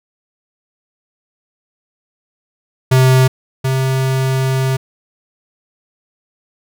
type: tone pair in turn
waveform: square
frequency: 130.1 / 132.07 Hz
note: C3 / C3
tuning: -9 / +17 cents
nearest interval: unison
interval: 26 cents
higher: second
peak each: -8 / -14 dBFS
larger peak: first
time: 2.91-3.28 / 3.64-4.77 s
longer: second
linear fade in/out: 10 ms
effects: none